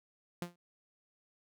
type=tone with exponential decay; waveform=sawtooth; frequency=174.61 Hz; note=F3; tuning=in tune; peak=-29 dBFS; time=0.42-0.56 s; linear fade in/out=2 ms; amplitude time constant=29 ms; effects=none